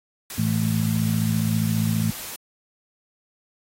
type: noise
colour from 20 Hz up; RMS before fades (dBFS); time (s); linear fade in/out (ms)
white; -35; 0.3-2.36; 2
type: harmonic tone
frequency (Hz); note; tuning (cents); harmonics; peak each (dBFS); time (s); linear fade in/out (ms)
54.8; A1; -6; 2 / 3 / 4; -24 / -24 / -24; 0.38-2.11; 5
effects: AAC 48 kbps